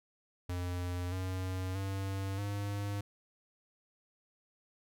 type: tone with pitch steps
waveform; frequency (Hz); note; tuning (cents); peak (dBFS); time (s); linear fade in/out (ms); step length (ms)
square; 89.1 / 93.04 / 97.16 / 101.47; F2 / F#2 / G2 / G#2; +35 / +10 / -15 / -40; -35; 0.49-3.01; 5; 630
effects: none